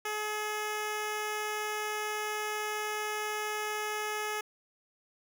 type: tone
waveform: 10% pulse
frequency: 424.3 Hz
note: G#4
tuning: 37 cents sharp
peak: -24 dBFS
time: 0.05-4.41 s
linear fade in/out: 5 ms
effects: none